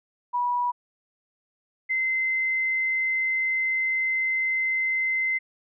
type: tone pair in turn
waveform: sine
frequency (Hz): 975 / 2066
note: B5 / C7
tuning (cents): -23 / -22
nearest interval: octave + minor second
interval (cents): 1301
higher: second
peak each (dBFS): -22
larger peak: neither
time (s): 0.33-0.72 / 1.89-5.39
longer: second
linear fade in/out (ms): 20
effects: none